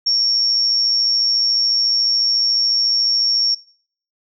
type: tone with amplitude modulation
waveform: sine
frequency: 5500 Hz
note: F8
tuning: 27 cents flat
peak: -11 dBFS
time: 0.06-3.55 s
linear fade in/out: 10 ms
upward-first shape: sine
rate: 114 Hz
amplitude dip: 50%
effects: noise-tail reverb RT60 0.6 s tail -26 dB re dry